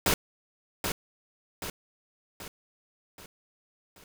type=noise with echo; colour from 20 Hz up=pink; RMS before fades=-24 dBFS; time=0.06-0.14 s; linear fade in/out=2 ms; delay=780 ms; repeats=5; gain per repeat=-6 dB; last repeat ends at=4.04 s; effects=none